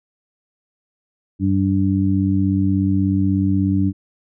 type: harmonic tone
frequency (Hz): 96.5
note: G2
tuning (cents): -27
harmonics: 1 / 2 / 3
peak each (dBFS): -19 / -19 / -19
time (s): 1.39-3.93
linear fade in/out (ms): 50
effects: none